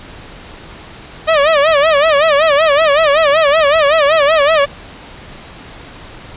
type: tone with vibrato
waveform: sawtooth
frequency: 604 Hz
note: D5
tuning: 48 cents sharp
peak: -4 dBFS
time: 1.27-4.66 s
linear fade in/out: 20 ms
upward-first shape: sine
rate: 5.3 Hz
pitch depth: 140 cents each way
effects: pink hiss -34 dBFS RMS until 6.36 s + resampled to 8000 Hz